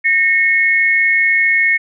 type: tone pair together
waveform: sine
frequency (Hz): 1839 / 2184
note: A#6 / C#7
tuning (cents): -24 / -26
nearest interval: minor third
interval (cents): 298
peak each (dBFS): -14 / -12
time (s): 0.04-1.78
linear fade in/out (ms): 20
effects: none